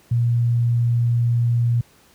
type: tone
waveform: sine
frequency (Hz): 118.7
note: A#2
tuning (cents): +32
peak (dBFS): -15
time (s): 0.11-1.81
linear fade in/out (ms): 5
effects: pink hiss -54 dBFS RMS until 2.14 s + high-pass 60 Hz 12 dB/octave